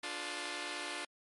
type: chord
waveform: 5% pulse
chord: D diminished seventh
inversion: none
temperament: just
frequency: 293.7 / 352.4 / 422.9 / 507.5 Hz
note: D4 / F4 / Ab4 / Cb5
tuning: 0 / +16 / +31 / +47 cents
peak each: -32 / -31 / -37 / -37 dBFS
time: 0.03-1.05 s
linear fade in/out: 5 ms
effects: MP3 48 kbps